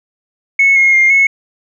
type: tone with pitch steps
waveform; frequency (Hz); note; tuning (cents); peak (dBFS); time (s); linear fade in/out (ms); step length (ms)
sine; 2199 / 2153 / 2118 / 2190; C#7 / C7 / C7 / C#7; -14 / +49 / +21 / -22; -5; 0.59-1.27; 5; 170
effects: tanh soft clip ceiling -2 dBFS